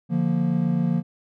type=chord; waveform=triangle; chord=Bb major; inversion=first; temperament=equal; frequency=146.83 / 174.61 / 233.1 Hz; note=D3 / F3 / Bb3; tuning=0 / 0 / 0 cents; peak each=-24 / -20 / -23 dBFS; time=0.09-1.03 s; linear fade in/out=50 ms; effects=none